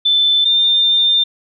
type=tone pair in turn; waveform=sine; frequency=3527 / 3603 Hz; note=A7 / A7; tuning=+3 / +40 cents; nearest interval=unison; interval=37 cents; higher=second; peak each=-10 dBFS; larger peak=neither; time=0.05-0.45 / 0.45-1.24 s; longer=second; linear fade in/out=10 ms; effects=none